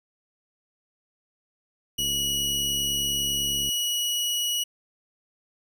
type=tone; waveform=sawtooth; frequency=2918 Hz; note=F#7; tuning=25 cents flat; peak=-21 dBFS; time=1.98-4.64 s; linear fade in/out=10 ms
type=click train; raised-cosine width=3 ms; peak=-27 dBFS; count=120; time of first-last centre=1.99-3.69 s; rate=70 Hz
effects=none